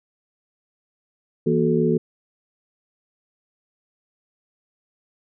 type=tone cluster; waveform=sine; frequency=163.5 / 236.9 / 368.7 / 435.7 Hz; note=E3 / A#3 / F#4 / A4; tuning=-14 / +28 / -6 / -17 cents; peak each=-22 dBFS; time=1.46-1.98 s; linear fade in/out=10 ms; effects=none